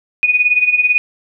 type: tone with tremolo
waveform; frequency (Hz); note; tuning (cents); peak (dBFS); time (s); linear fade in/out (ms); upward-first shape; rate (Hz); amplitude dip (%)
sine; 2474; D#7; -10; -7; 0.23-0.98; 0; sine; 18; 75
effects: none